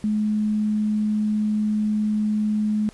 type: tone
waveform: sine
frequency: 212.5 Hz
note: G#3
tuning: 40 cents sharp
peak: -19 dBFS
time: 0.04-2.89 s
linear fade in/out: 0 ms
effects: pink hiss -50 dBFS RMS until 2.93 s + resampled to 24000 Hz